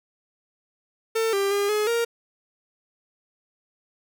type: tone with pitch steps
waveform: 45% pulse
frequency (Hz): 450 / 396 / 404.1 / 422.9 / 466.8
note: A4 / G4 / G#4 / G#4 / A#4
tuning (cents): +39 / +18 / -47 / +31 / +2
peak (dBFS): -21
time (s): 1.15-2.05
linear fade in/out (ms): 10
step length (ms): 180
effects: none